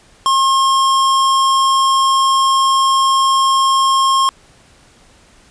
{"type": "tone", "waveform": "square", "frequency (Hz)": 1073, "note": "C6", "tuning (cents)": 43, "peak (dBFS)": -11, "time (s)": [0.26, 4.29], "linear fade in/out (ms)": 0, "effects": ["pink hiss -48 dBFS RMS until 5.5 s", "resampled to 22050 Hz"]}